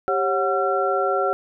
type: tone cluster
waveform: sine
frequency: 392.8 / 548 / 735 / 1360 Hz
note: G4 / C#5 / F#5 / F6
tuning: +4 / -20 / -12 / -46 cents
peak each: -24 dBFS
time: 0.08-1.33 s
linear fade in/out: 0 ms
effects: none